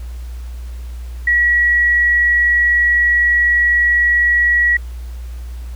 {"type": "tone", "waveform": "sine", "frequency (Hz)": 1924, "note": "B6", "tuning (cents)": -46, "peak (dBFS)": -10, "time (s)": [1.27, 4.77], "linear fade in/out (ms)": 5, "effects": ["added 60 Hz sine -25 dBFS peak until 5.75 s", "pink hiss -46 dBFS RMS until 5.75 s"]}